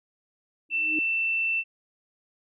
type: tone with exponential growth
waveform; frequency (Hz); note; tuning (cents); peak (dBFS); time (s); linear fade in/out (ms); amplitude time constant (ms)
sine; 311.5; D#4; +2; -26; 0.69-0.99; 2; 65
type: tone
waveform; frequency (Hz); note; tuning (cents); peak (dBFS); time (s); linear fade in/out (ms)
sine; 2675; E7; +25; -23; 0.7-1.64; 50
effects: none